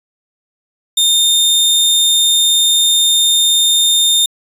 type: tone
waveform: sawtooth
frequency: 3639 Hz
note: A#7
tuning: 42 cents flat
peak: -6 dBFS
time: 0.97-4.26 s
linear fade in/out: 5 ms
effects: resampled to 32000 Hz